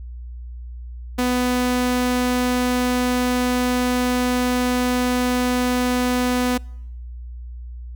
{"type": "tone", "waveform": "sawtooth", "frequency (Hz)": 248.8, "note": "B3", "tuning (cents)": 13, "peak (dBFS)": -14, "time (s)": [1.18, 6.58], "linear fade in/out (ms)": 10, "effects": ["noise-tail reverb RT60 0.8 s tail -26 dB re dry", "added 60 Hz sine -31 dBFS peak until 7.95 s"]}